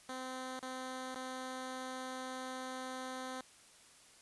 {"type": "tone with dropouts", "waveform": "10% pulse", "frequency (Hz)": 258.1, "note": "C4", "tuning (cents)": -23, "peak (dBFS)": -33, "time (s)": [0.09, 3.41], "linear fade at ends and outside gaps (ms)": 1, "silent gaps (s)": [[0.593, 0.628], [1.145, 1.158]], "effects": ["white hiss -61 dBFS RMS until 4.21 s", "resampled to 24000 Hz"]}